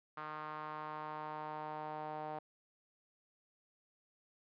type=tone with band-pass filter sweep; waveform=sawtooth; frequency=153.3 Hz; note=D#3; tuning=25 cents flat; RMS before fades=-44 dBFS; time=0.17-2.39 s; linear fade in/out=5 ms; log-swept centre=1200 to 760 Hz; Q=3.2; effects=resampled to 11025 Hz